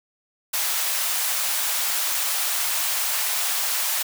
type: high-pass noise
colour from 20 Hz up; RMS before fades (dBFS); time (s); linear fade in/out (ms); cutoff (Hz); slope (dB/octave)
white; -24; 0.53-4.03; 10; 640; 24
effects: none